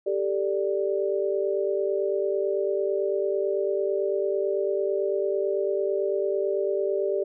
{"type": "chord", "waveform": "sine", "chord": "G suspended second", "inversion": "none", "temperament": "just", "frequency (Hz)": [392, 441, 588], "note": ["G4", "A4", "D5"], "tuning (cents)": [0, 4, 2], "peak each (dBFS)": [-25, -30, -28], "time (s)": [0.06, 7.24], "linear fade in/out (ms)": 10, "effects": []}